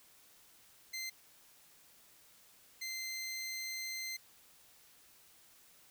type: tone bursts at uneven times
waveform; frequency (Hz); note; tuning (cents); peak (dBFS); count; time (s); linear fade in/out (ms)
20% pulse; 2076; C7; -14; -34; 2; 0.93-1.1 / 2.81-4.17; 10
effects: white hiss -63 dBFS RMS until 5.9 s